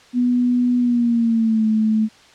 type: tone with pitch glide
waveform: sine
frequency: 245.9 to 217.8 Hz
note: B3 to A3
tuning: -7 to -17 cents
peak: -14 dBFS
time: 0.13-2.09 s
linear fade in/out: 50 ms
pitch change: -210 cents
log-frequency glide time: 0.78-1.66 s
effects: white hiss -48 dBFS RMS until 2.34 s + low-pass 5000 Hz 12 dB/octave